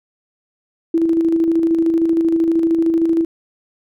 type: tone with tremolo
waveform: sine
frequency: 329.6 Hz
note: E4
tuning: in tune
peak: -11 dBFS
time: 0.94-3.25 s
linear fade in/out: 5 ms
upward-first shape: square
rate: 13 Hz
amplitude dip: 35%
effects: none